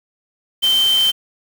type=tone in noise; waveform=sine; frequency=3109 Hz; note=G7; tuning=15 cents flat; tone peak=-12 dBFS; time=0.62-1.12 s; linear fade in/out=20 ms; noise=white; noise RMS=-27 dBFS; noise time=0.62-1.12 s; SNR=+12 dB; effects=none